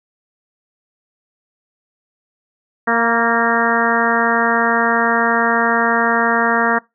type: harmonic tone with a mistuned harmonic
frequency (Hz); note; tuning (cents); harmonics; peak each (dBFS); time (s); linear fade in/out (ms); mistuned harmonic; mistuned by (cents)
231.5; A#3; -12; 1 / 2 / 3 / 4 / 5 / 6 / 7 / 8; -21 / -21 / -21 / -21 / -21 / -21 / -21 / -21; 2.87-6.79; 10; 4; +21
effects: noise-tail reverb RT60 0.2 s tail -23 dB re dry